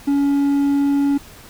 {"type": "tone", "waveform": "triangle", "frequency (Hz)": 281.7, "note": "C#4", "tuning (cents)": 28, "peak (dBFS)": -12, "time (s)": [0.07, 1.18], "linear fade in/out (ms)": 10, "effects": ["pink hiss -42 dBFS RMS until 1.49 s"]}